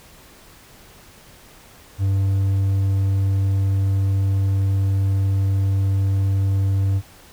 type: tone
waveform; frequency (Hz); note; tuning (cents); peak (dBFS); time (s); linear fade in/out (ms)
triangle; 97.4; G2; -11; -14; 1.98-7.02; 50
effects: pink hiss -47 dBFS RMS until 7.32 s